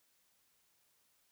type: silence
effects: white hiss -74 dBFS RMS until 1.31 s